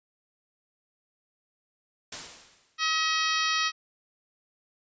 white noise with exponential decay, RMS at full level -34 dBFS, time 2.12-2.86 s, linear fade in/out 5 ms, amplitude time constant 160 ms
harmonic tone, 637 Hz, D#5, 41 cents sharp, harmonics 2 / 3 / 4 / 5 / 6 / 7 / 8 / 9, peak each -29 / -31 / -32 / -33 / -34 / -34 / -35 / -36 dBFS, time 2.78-3.72 s, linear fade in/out 50 ms
effects resampled to 16000 Hz

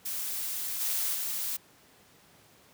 blue noise with level steps, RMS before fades -34 / -30 / -33 dBFS, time 0.05-1.57 s, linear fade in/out 10 ms, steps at 0.8 / 1.13 s, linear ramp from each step 20 ms, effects pink hiss -59 dBFS RMS until 2.73 s + high-pass 100 Hz 12 dB/octave

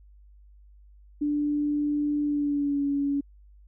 sine tone with pitch glide, 293.7 to 282.4 Hz, D4 to C#4, 0 to +32 cents, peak -23 dBFS, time 1.21-3.21 s, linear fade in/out 10 ms, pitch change -68 cents, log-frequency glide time 2.23-2.83 s, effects added 50 Hz sine -50 dBFS peak until 3.67 s

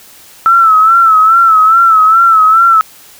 sine tone with vibrato, 1318.5 Hz, E6, in tune, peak -3 dBFS, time 0.46-2.81 s, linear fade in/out 0 ms, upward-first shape sine, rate 2.4 Hz, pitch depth 68 cents each way, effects white hiss -38 dBFS RMS until 3.19 s

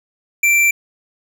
sine tone with hard clipping, 2349 Hz, D7, in tune, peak -12 dBFS, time 0.43-0.71 s, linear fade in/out 5 ms, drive 13 dB, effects none

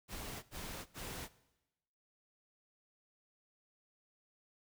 pink noise bursts, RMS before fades -45 dBFS, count 3, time 0.08-1.288 s, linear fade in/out 50 ms, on 350 ms, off 79 ms, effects noise-tail reverb RT60 1.0 s tail -19 dB re dry

